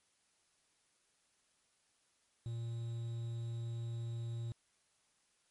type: tone with quantisation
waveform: triangle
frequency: 116.3 Hz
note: A#2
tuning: 4 cents flat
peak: -36 dBFS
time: 2.46-4.52 s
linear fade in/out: 0 ms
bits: 10
effects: white hiss -75 dBFS RMS until 5.5 s + MP3 48 kbps